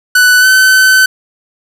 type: tone with pitch glide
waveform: 45% pulse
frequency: 1490 to 1523.1 Hz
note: F#6 to F#6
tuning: +12 to +50 cents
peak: -4 dBFS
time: 0.15-1.06 s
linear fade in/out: 5 ms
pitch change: +38 cents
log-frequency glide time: 0.4-0.46 s
effects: none